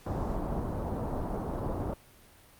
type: low-pass noise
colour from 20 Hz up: pink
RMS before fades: -33 dBFS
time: 0.06-1.94 s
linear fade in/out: 5 ms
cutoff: 1000 Hz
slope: 24 dB/octave
effects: pink hiss -57 dBFS RMS until 2.59 s + Opus 48 kbps